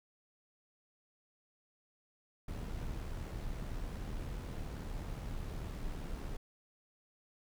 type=noise with amplitude modulation; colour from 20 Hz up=brown; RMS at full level=-39 dBFS; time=2.48-6.37 s; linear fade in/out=5 ms; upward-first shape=sine; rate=75.3 Hz; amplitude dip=40%; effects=none